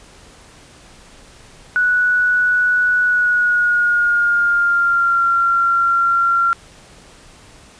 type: tone with pitch glide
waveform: sine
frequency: 1474 to 1375.3 Hz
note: F#6 to F6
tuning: -7 to -27 cents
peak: -12 dBFS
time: 1.76-6.53 s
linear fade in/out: 0 ms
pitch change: -120 cents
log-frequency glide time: 3.02-5.25 s
effects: pink hiss -44 dBFS RMS until 7.79 s + resampled to 22050 Hz